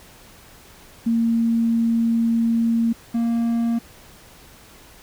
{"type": "tone pair in turn", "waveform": ["sine", "triangle"], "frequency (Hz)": [230, 232.5], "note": ["A#3", "A#3"], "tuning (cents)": [-23, -4], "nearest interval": "unison", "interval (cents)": 19, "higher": "second", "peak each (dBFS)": -16, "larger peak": "neither", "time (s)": [[1.06, 2.93], [3.14, 3.79]], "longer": "first", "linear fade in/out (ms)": 10, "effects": ["pink hiss -47 dBFS RMS until 5.02 s"]}